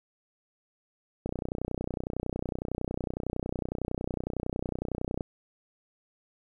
click train, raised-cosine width 2 ms, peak -18 dBFS, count 123, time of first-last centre 1.26-5.208 s, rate 30.9 Hz, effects 10-bit

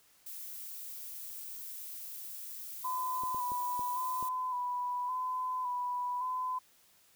violet noise, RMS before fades -44 dBFS, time 0.26-4.29 s, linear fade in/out 5 ms
sine tone with vibrato, 1000 Hz, B5, 21 cents sharp, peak -32 dBFS, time 2.84-6.59 s, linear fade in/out 10 ms, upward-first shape square, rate 0.89 Hz, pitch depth 25 cents each way
clicks, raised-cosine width 2 ms, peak -34 dBFS, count 5, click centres 3.236 / 3.346 / 3.519 / 3.794 / 4.227 s
effects white hiss -65 dBFS RMS until 7.15 s

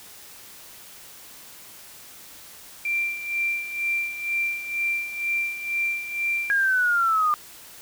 sine tone with tremolo, 2362 Hz, D7, 9 cents sharp, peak -21 dBFS, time 2.85-6.51 s, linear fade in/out 2 ms, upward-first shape sine, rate 2.1 Hz, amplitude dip 70%
sine linear sweep, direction down, 1648 to 1200 Hz, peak -18 dBFS, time 6.5-7.34 s, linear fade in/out 0 ms
effects white hiss -45 dBFS RMS until 7.81 s

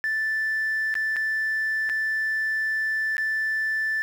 sine tone with dropouts, 1760 Hz, A6, in tune, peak -21 dBFS, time 0.04-4.02 s, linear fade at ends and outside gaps 0 ms, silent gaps 0.941-0.953 / 1.161-1.166 / 1.892-1.897 / 3.168-3.181 s, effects tanh soft clip ceiling -20 dBFS + 8-bit

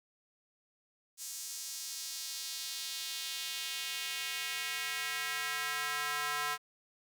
square tone with high-pass filter sweep, 146.83 Hz, D3, in tune, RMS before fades -38 dBFS, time 1.17-6.58 s, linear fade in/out 50 ms, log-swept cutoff 6800 to 1200 Hz, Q 1.5, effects none

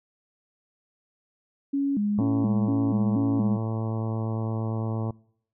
sine tone with vibrato, 240 Hz, B3, 49 cents flat, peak -22 dBFS, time 1.73-3.57 s, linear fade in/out 10 ms, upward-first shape square, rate 2.1 Hz, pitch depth 260 cents each way
harmonic tone, 111.4 Hz, A2, 22 cents sharp, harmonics 1 / 2 / 3 / 4 / 5 / 6 / 7 / 8 / 9 / 10, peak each -27 / -33 / -37 / -39 / -41 / -43 / -44 / -45 / -46 / -47 dBFS, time 2.18-5.11 s, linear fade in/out 5 ms
effects noise-tail reverb RT60 0.7 s tail -25 dB re dry

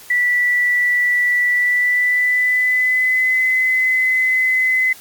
sine tone with pitch glide, 1962 to 2031 Hz, B6 to B6, -12 to +48 cents, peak -13 dBFS, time 0.1-4.93 s, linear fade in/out 5 ms, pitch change +60 cents, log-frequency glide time 1.51-3.44 s, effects white hiss -41 dBFS RMS until 5 s + Opus 48 kbps

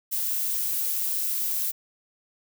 violet noise, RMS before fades -27 dBFS, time 0.11-1.72 s, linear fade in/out 20 ms, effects none

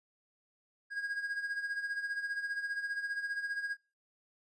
triangle tone with tremolo, 1636 Hz, G#6, 26 cents flat, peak -30 dBFS, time 0.9-3.77 s, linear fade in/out 50 ms, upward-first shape sine, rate 15 Hz, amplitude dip 65%, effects noise-tail reverb RT60 0.4 s tail -25 dB re dry + resampled to 24000 Hz

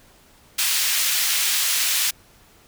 pink high-pass noise, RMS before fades -21 dBFS, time 0.58-2.11 s, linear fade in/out 10 ms, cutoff 2600 Hz, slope 12 dB/octave, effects pink hiss -53 dBFS RMS until 2.67 s

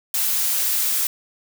blue noise, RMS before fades -21 dBFS, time 0.14-1.07 s, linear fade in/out 2 ms, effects none

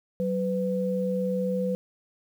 sine tone pair together, 187.66 / 501 Hz, F#3 / B4, +25 / +25 cents, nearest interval octave + perfect fourth, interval 1700 cents, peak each -27 dBFS, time 0.2-1.75 s, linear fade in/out 0 ms, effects 9-bit

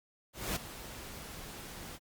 pink noise with ADSR envelope, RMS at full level -33 dBFS, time 0.33-1.99 s, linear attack 230 ms, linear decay 12 ms, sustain -13 dB, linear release 43 ms, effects Opus 48 kbps

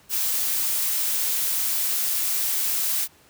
blue noise, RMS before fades -24 dBFS, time 0.09-3.08 s, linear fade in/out 50 ms, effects pink hiss -55 dBFS RMS until 3.29 s + high-pass 80 Hz 12 dB/octave

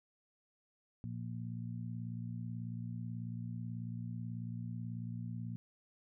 harmonic tone, 58.27 Hz, A#1, in tune, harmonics 2 / 3 / 4, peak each -41 / -45 / -47 dBFS, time 1.04-5.56 s, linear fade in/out 0 ms, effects none

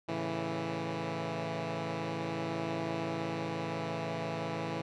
10% pulse chord, A major, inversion none, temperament equal with one note detuned, 110 / 138.99 / 164.81 Hz, A2 / C#3 / E3, 0 / +5 / 0 cents, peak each -32 / -33 / -27 dBFS, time 0.08-4.82 s, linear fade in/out 10 ms, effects low-pass 4000 Hz 12 dB/octave

